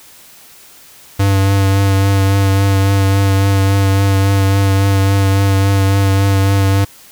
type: tone with vibrato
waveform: square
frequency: 97.9 Hz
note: G2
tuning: 2 cents flat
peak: -10 dBFS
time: 1.19-6.85 s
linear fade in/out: 10 ms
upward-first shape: triangle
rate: 3.6 Hz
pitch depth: 22 cents each way
effects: white hiss -41 dBFS RMS until 7.11 s